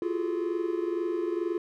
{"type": "tone cluster", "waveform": "triangle", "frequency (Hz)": [343.6, 365.7, 410.9, 431.6], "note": ["F4", "F#4", "G#4", "A4"], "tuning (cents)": [-28, -20, -18, -33], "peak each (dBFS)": [-27, -32, -35, -35], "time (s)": [0.02, 1.58], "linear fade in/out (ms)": 2, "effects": []}